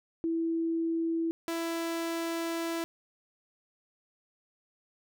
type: tone pair in turn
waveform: sine / sawtooth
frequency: 329.6 / 332.7 Hz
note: E4 / E4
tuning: 0 / +16 cents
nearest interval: unison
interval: 16 cents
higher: second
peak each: -27 dBFS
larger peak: neither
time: 0.24-1.31 / 1.48-2.84 s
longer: second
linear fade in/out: 0 ms
effects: none